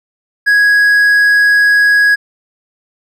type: tone with hard clipping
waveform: triangle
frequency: 1661.2 Hz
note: G#6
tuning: in tune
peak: -7 dBFS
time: 0.46-2.16 s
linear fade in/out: 20 ms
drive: 6 dB
effects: none